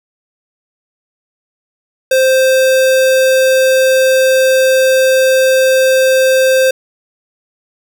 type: tone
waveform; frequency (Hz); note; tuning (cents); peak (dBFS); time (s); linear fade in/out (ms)
square; 523.3; C5; 0; -8; 2.11-6.71; 5
effects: none